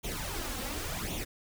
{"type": "noise with flanger", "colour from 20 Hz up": "pink", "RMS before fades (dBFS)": -36, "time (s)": [0.03, 1.25], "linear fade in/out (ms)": 20, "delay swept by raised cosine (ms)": [0.3, 3.8], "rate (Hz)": 0.9, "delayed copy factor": 0.7, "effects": []}